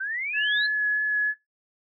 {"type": "exponential sweep", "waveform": "sine", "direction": "up", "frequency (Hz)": [1509, 4200], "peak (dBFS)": -27, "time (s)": [0, 0.67], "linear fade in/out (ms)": 10}
{"type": "tone with vibrato", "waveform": "sine", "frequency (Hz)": 1700, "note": "G#6", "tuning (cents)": 40, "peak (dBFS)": -21, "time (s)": [0.33, 1.35], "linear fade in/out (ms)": 50, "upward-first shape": "triangle", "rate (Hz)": 3.2, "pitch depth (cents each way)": 11}
{"effects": ["noise-tail reverb RT60 0.2 s tail -21 dB re dry"]}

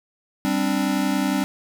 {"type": "chord", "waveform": "square", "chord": "G suspended fourth", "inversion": "none", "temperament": "equal with one note detuned", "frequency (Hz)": [196, 262.8, 293.7], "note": ["G3", "C4", "D4"], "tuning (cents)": [0, 8, 0], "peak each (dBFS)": -25, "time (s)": [0.45, 1.44], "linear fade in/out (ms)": 0, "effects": []}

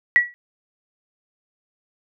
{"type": "tone with exponential decay", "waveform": "sine", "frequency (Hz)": 1935, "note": "B6", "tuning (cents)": -36, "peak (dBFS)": -7, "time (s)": [0.16, 0.34], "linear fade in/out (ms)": 0, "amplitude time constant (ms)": 37, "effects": []}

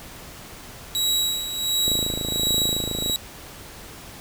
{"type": "tone with tremolo", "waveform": "sawtooth", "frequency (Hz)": 3872, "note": "B7", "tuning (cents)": -35, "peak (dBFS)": -16, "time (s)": [0.95, 3.16], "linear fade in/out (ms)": 0, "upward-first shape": "sine", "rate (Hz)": 1.4, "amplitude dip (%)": 65}
{"type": "click train", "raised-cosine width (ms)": 2, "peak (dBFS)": -15, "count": 34, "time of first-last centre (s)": [1.88, 3.098], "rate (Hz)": 27.1}
{"effects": ["pink hiss -41 dBFS RMS until 4.2 s"]}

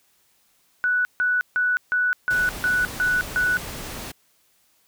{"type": "tone bursts", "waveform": "sine", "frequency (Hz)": 1480, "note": "F#6", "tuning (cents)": 0, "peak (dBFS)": -18, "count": 8, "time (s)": [0.84, 3.57], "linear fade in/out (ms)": 0, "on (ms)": 210, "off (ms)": 150}
{"type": "noise", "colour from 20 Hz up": "pink", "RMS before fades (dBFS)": -34, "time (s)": [2.3, 4.12], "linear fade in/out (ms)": 10}
{"effects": ["white hiss -63 dBFS RMS until 4.87 s"]}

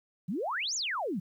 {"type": "exponential two-way sweep", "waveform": "sine", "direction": "up then down", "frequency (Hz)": [158.3, 7340, 158.3], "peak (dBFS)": -30, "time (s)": [0.28, 1.2], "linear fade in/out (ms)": 10, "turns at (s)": 0.75, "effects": ["11-bit"]}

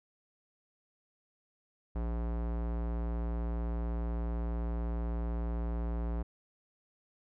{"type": "tone with low-pass filter", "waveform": "square", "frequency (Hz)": 57.9, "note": "A#1", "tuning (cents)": -11, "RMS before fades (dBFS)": -34, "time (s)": [1.95, 6.23], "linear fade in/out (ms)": 10, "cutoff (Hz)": 1000, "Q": 0.8, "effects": []}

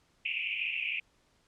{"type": "band-pass noise", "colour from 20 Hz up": "pink", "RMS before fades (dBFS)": -34, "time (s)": [0.25, 1], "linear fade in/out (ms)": 5, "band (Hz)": [2300, 2800], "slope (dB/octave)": 96, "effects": ["pink hiss -69 dBFS RMS until 1.47 s", "low-pass 8000 Hz 12 dB/octave"]}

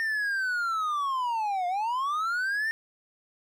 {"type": "linear two-way sweep", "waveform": "triangle", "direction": "down then up", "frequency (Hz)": [1823, 698.5, 1823], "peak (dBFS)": -24, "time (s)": [0, 2.71], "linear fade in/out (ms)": 0, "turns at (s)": 1.67, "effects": []}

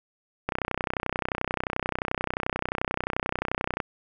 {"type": "click train", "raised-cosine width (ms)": 0.5, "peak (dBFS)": -11, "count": 105, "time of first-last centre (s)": [0.49, 3.802], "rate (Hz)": 31.4, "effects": []}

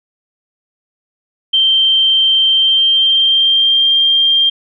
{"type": "tone with pitch glide", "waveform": "sine", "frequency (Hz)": [3136, 3189], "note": ["G7", "G7"], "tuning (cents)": [0, 29], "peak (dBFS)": -8, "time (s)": [1.53, 4.5], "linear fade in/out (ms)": 10, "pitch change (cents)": 29, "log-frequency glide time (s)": [2.49, 3.94], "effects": []}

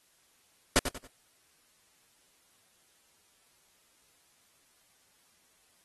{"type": "noise with echo", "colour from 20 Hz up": "pink", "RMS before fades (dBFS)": -22, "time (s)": [0.76, 0.79], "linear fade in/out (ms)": 0, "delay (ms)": 93, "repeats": 3, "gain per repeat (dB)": -10, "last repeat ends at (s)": 1.069, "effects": ["white hiss -67 dBFS RMS until 5.84 s", "AAC 32 kbps"]}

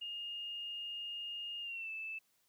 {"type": "tone with pitch glide", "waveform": "sine", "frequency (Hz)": [2837, 2632], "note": ["F7", "E7"], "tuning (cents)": [27, -3], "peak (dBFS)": -40, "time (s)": [0.01, 2.19], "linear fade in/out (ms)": 10, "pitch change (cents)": -130, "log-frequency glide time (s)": [1.61, 1.9], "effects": ["white hiss -75 dBFS RMS until 2.48 s"]}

